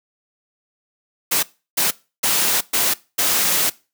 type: noise bursts at uneven times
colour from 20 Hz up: white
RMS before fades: -18 dBFS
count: 5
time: 1.31-1.43 / 1.77-1.91 / 2.23-2.61 / 2.73-2.94 / 3.18-3.7 s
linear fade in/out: 10 ms
effects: noise-tail reverb RT60 0.3 s tail -21 dB re dry + high-pass 150 Hz 12 dB/octave